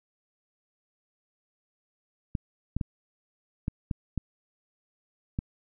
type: clicks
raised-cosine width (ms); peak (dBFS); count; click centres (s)
5; -16; 7; 2.352 / 2.766 / 2.812 / 3.681 / 3.912 / 4.177 / 5.389
effects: none